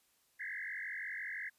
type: tone with frequency modulation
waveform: sine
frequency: 1864.7 Hz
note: A#6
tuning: in tune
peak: -39 dBFS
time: 0.39-1.5 s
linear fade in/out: 20 ms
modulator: 45.8 Hz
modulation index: 5.4
effects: white hiss -73 dBFS RMS until 1.58 s + resampled to 32000 Hz